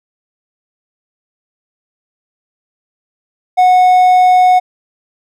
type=tone; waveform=triangle; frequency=733 Hz; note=F#5; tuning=16 cents flat; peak=-3 dBFS; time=3.57-4.6 s; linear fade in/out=20 ms; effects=none